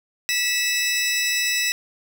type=tone pair together; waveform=20% pulse; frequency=1958 / 2614 Hz; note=B6 / E7; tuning=-15 / -15 cents; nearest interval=perfect fourth; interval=500 cents; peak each=-18 dBFS; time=0.29-1.72 s; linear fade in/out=0 ms; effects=none